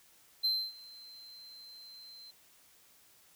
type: tone with ADSR envelope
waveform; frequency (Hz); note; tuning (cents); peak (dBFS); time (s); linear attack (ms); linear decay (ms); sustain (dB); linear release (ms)
triangle; 4104; C8; -34; -25; 0.43-2.31; 19; 270; -23; 7
effects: white hiss -63 dBFS RMS until 3.35 s